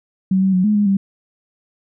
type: tone with pitch steps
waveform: sine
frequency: 189.2 / 191.4 / 183.7 / 211.2 / 206.2 / 195.8 Hz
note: F#3 / G3 / F#3 / G#3 / G#3 / G3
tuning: +39 / -41 / -12 / +29 / -12 / -2 cents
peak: -12 dBFS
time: 0.31-0.97 s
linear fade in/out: 5 ms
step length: 110 ms
effects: none